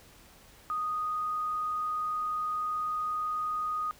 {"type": "tone", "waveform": "sine", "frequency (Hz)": 1241, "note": "D#6", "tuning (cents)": -5, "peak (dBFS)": -29, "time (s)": [0.7, 3.91], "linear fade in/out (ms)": 0, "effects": ["pink hiss -56 dBFS RMS until 3.99 s"]}